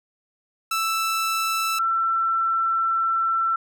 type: tone pair in turn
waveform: sawtooth / sine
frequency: 1322 / 1342 Hz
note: E6 / E6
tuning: +5 / +31 cents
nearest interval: unison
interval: 26 cents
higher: second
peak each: -18 / -19 dBFS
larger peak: first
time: 0.71-1.79 / 1.79-3.56 s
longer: second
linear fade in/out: 5 ms
effects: none